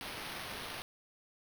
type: noise with sample-and-hold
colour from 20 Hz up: blue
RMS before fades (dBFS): -43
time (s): 0.01-0.82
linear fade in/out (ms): 0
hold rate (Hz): 7350
effects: none